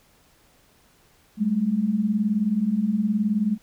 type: beating tone pair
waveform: sine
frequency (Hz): 196 / 215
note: G3 / A3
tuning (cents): 0 / -40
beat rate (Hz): 19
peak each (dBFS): -25 / -21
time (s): 1.37-3.58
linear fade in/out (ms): 50
effects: pink hiss -59 dBFS RMS until 3.62 s